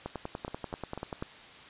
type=two click trains; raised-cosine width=1 ms; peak=-21 / -23 dBFS; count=13 / 4; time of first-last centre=0.06-1.225 / 0.48-1.224 s; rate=10.3 / 4.03 Hz; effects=white hiss -50 dBFS RMS until 1.69 s + resampled to 8000 Hz